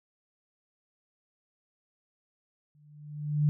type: tone with exponential growth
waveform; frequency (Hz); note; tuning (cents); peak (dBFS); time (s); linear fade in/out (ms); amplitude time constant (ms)
sine; 148.7; D3; +22; -19; 2.75-3.49; 0; 160
effects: none